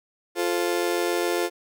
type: chord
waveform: 35% pulse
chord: F major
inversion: none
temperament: just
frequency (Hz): 349.2 / 436.5 / 523.8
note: F4 / A4 / C5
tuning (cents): 0 / -14 / +2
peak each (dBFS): -23 / -27 / -28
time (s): 0.35-1.5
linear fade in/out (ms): 50
effects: none